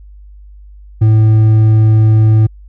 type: tone with hard clipping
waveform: triangle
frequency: 109.3 Hz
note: A2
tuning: 11 cents flat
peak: -6 dBFS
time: 1.01-2.47 s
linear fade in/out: 10 ms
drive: 7 dB
effects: added 50 Hz sine -33 dBFS peak until 2.68 s